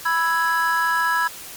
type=chord; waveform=triangle; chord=E major; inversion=second; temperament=equal; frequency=987.8 / 1318.5 / 1661.2 Hz; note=B5 / E6 / G#6; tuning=0 / 0 / 0 cents; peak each=-20 / -22 / -19 dBFS; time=0.05-1.28 s; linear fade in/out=10 ms; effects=white hiss -37 dBFS RMS until 1.56 s + MP3 96 kbps